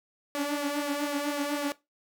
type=tone with flanger; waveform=sawtooth; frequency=289.1 Hz; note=D4; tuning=27 cents flat; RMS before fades=-30 dBFS; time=0.35-1.72 s; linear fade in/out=0 ms; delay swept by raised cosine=1.6 to 5.2 ms; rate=4 Hz; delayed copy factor=+0.55; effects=noise-tail reverb RT60 0.2 s tail -18 dB re dry